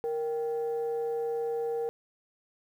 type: tone pair together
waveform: sine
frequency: 466.2 / 782.8 Hz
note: A#4 / G5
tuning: 0 / -3 cents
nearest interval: major sixth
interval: 897 cents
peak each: -28 / -38 dBFS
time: 0.04-1.89 s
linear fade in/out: 0 ms
effects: tanh soft clip ceiling -23 dBFS + 10-bit